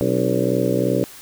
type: harmonic tone with a mistuned harmonic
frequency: 62.8 Hz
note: B1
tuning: 30 cents sharp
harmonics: 2 / 3 / 4 / 5 / 6 / 7 / 8 / 9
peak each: -25 / -25 / -25 / -25 / -25 / -25 / -25 / -25 dBFS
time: 0.01-1.04 s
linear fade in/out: 0 ms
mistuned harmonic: 4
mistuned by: +120 cents
effects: white hiss -41 dBFS RMS until 1.21 s